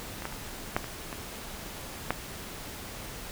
clicks, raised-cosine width 0.5 ms, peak -23 / -18 / -26 / -10 / -23 / -21 / -10 dBFS, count 7, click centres 0.222 / 0.254 / 0.325 / 0.765 / 0.843 / 1.128 / 2.106 s, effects pink hiss -41 dBFS RMS until 3.31 s

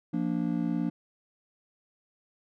triangle chord, Bb major, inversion second, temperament just, 174.81 / 233.1 / 291.4 Hz, F3 / Bb3 / D4, +2 / 0 / -13 cents, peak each -29 dBFS, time 0.13-0.9 s, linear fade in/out 10 ms, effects none

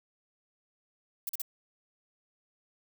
violet noise bursts, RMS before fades -34 dBFS, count 3, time 1.27-1.418 s, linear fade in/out 2 ms, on 22 ms, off 41 ms, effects none

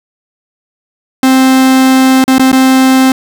45% pulse tone with dropouts, 262.1 Hz, C4, 3 cents sharp, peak -4 dBFS, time 1.23-3.12 s, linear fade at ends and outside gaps 2 ms, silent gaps 2.241-2.279 / 2.383-2.395 / 2.517-2.528 s, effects none

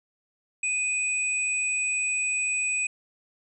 sine tone pair together, 2489 / 7902 Hz, D#7 / B8, 0 / 0 cents, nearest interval octave + minor sixth, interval 2000 cents, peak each -25 / -30 dBFS, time 0.63-2.87 s, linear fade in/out 5 ms, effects none

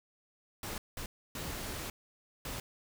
pink noise bursts at uneven times, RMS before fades -40 dBFS, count 4, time 0.63-0.78 / 0.97-1.06 / 1.35-1.9 / 2.45-2.6 s, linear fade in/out 2 ms, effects none

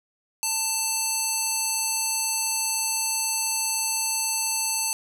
square tone with band-pass filter, 889 Hz, A5, 18 cents sharp, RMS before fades -26 dBFS, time 0.43-4.93 s, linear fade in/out 0 ms, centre 8300 Hz, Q 1.7, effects none

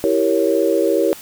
sine chord, E diminished seventh, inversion none, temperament equal, 329.6 / 392 / 466.2 / 554.4 Hz, E4 / G4 / Bb4 / Db5, 0 / 0 / 0 / 0 cents, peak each -19 dBFS, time 0.04-1.13 s, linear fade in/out 0 ms, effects white hiss -38 dBFS RMS until 1.21 s

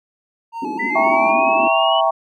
triangle tone with vibrato, 888 Hz, A5, 16 cents sharp, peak -23 dBFS, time 0.52-1.34 s, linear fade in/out 50 ms, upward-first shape square, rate 3.9 Hz, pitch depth 60 cents each way
white band-pass noise, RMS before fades -27 dBFS, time 0.62-1.68 s, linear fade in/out 2 ms, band 220 to 360 Hz, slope 48 dB/octave
sine linear sweep, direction up, 1969 to 2986 Hz, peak -20 dBFS, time 0.79-2.01 s, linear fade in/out 10 ms
sine chord, E diminished seventh, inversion none, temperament equal, 659.3 / 784 / 932.3 / 1108.7 Hz, E5 / G5 / Bb5 / Db6, 0 / 0 / 0 / 0 cents, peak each -17 / -19 / -21 / -20 dBFS, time 0.95-2.11 s, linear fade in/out 10 ms
effects none

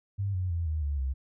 sine tone with pitch steps, 99.3 / 91.59 / 84.47 / 77.91 / 71.86 / 66.27 Hz, G2 / F#2 / E2 / D#2 / D2 / C2, +23 / -17 / +43 / +3 / -37 / +23 cents, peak -27 dBFS, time 0.18-1.14 s, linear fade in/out 20 ms, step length 160 ms, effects none

